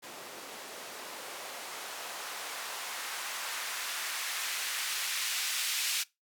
blue noise with band-pass filter sweep, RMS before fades -37 dBFS, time 0.02-6.04 s, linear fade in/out 20 ms, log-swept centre 350 to 2800 Hz, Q 0.88, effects noise-tail reverb RT60 0.2 s tail -21 dB re dry

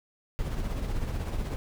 brown noise with tremolo, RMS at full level -29 dBFS, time 0.39-1.56 s, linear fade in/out 0 ms, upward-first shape sine, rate 16 Hz, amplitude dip 45%, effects none

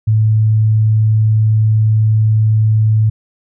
sine tone, 109 Hz, A2, 16 cents flat, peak -8 dBFS, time 0.07-3.1 s, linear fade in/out 10 ms, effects none

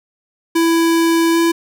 square tone with pitch glide, 331.7 to 334.4 Hz, E4 to E4, +11 to +25 cents, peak -12 dBFS, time 0.55-1.52 s, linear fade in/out 10 ms, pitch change +14 cents, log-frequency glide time 1.32-1.38 s, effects none

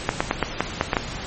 clicks, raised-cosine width 0.5 ms, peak -3 dBFS, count 8, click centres 0.091 / 0.205 / 0.311 / 0.427 / 0.606 / 0.811 / 0.932 / 0.968 s, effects pink hiss -32 dBFS RMS until 1.26 s + MP3 32 kbps

